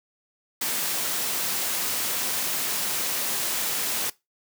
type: noise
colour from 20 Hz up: white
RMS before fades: -27 dBFS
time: 0.61-4.1 s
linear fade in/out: 5 ms
effects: noise-tail reverb RT60 0.2 s tail -20 dB re dry + high-pass 150 Hz 12 dB/octave